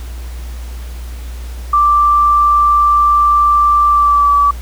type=tone with pitch glide; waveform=sine; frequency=1174.7 to 1149.9 Hz; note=D6 to D6; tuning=0 to -37 cents; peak=-7 dBFS; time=1.73-4.51 s; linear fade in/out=5 ms; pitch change=-37 cents; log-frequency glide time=3.88-4.34 s; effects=added 60 Hz sine -23 dBFS peak until 4.61 s + pink hiss -38 dBFS RMS until 4.61 s